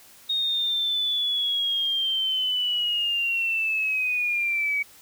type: linear sweep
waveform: sine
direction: down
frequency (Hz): 3729 to 2256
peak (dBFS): -22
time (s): 0.29-4.83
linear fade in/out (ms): 10
effects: white hiss -51 dBFS RMS until 5.01 s